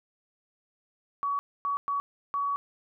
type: tone bursts at uneven times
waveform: sine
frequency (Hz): 1130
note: C#6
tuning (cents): +33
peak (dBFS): -26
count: 4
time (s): 1.23-1.39 / 1.65-1.77 / 1.88-2 / 2.34-2.56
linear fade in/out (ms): 0
effects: none